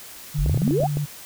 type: tone with vibrato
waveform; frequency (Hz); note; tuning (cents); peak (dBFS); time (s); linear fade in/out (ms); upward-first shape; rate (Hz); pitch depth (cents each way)
sine; 146; D3; -10; -22; 0.34-1.06; 20; sine; 9.4; 31
type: exponential sweep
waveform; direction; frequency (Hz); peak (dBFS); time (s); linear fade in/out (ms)
sine; up; 35.97 to 828; -19; 0.38-0.87; 10
type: clicks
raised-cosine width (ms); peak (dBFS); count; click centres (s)
2; -16; 10; 0.462 / 0.496 / 0.545 / 0.575 / 0.619 / 0.678 / 0.709 / 0.803 / 0.835 / 0.971
effects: white hiss -41 dBFS RMS until 1.25 s